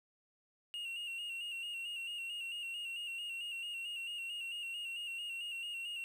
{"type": "tone with vibrato", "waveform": "triangle", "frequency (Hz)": 2794, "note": "F7", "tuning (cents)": 0, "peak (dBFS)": -38, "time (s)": [0.74, 6.04], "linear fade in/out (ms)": 0, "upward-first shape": "square", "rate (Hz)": 4.5, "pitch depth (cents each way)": 39, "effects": ["11-bit"]}